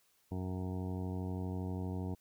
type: harmonic tone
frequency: 92.5 Hz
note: F#2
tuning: in tune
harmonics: 1 / 2 / 3 / 4 / 5 / 7 / 8 / 9 / 10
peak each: -38 / -41 / -44 / -48 / -50 / -54 / -55 / -57 / -56 dBFS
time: 0.31-2.15 s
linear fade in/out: 10 ms
effects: white hiss -72 dBFS RMS until 2.2 s